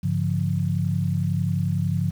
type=tone cluster; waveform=sine; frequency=100.4 / 142.2 / 173.3 Hz; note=G2 / C#3 / F3; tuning=+42 / +45 / -13 cents; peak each=-25 dBFS; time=0.03-2.11 s; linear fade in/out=10 ms; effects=8-bit